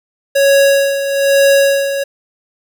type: tone with tremolo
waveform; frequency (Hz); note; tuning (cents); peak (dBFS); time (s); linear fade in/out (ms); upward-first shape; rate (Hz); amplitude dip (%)
square; 554.4; C#5; 0; -7; 0.35-2.04; 10; sine; 1.1; 65
effects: 8-bit